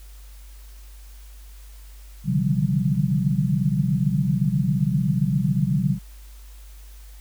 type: tone cluster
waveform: sine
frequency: 129.5 / 144.2 / 151.9 / 178.1 / 195.5 Hz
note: C3 / D3 / D#3 / F3 / G3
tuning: -17 / -31 / -41 / +34 / -4 cents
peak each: -25 dBFS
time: 2.24-5.99 s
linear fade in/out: 50 ms
effects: added 50 Hz sine -40 dBFS peak until 7.2 s + white hiss -53 dBFS RMS until 7.2 s